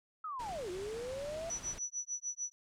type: linear two-way sweep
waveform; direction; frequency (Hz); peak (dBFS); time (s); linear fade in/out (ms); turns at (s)
sine; down then up; 1313 to 349.2 to 680; -38; 0.24-1.5; 5; 0.7
type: low-pass noise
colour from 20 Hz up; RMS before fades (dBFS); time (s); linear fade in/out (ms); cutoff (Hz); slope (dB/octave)
pink; -49; 0.39-1.79; 10; 9000; 24
type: tone with tremolo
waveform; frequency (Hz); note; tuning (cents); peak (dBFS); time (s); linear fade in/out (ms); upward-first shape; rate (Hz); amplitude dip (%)
sine; 5920; F#8; 0; -34; 1.5-2.52; 0; sine; 6.7; 100
effects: none